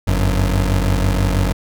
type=tone pair together; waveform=25% pulse; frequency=49.31 / 92.5 Hz; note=G1 / F#2; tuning=+11 / 0 cents; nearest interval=major seventh; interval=1089 cents; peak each=-12 / -15 dBFS; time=0.07-1.53 s; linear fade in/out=10 ms; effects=none